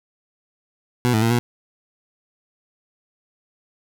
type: tone with pitch steps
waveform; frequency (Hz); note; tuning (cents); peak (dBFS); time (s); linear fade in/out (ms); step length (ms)
20% pulse; 123.1 / 109.3 / 115.1 / 120.4; B2 / A2 / A#2 / B2; -5 / -11 / -22 / -44; -11; 1.05-1.39; 0; 85
effects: 7-bit